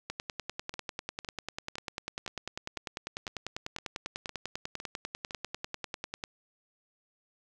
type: two click trains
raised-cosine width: 0.2 ms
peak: -18 / -23 dBFS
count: 63 / 10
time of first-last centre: 0.1-6.239 / 0.74-5.309 s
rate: 10.1 / 1.97 Hz
effects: none